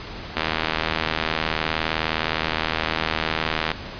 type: click train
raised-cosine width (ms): 0.3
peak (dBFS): -5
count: 267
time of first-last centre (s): 0.37-3.716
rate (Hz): 79.5
effects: pink hiss -35 dBFS RMS until 3.99 s + resampled to 11025 Hz